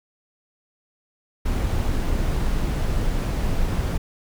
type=noise; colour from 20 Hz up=brown; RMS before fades=-22 dBFS; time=1.45-3.98 s; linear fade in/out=10 ms; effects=none